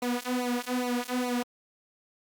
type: tone with flanger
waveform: sawtooth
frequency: 246.9 Hz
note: B3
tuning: in tune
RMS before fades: -30 dBFS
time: 0.02-1.43 s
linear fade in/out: 5 ms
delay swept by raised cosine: 0.59 to 4.09 ms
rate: 2.4 Hz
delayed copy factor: -1
effects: Opus 48 kbps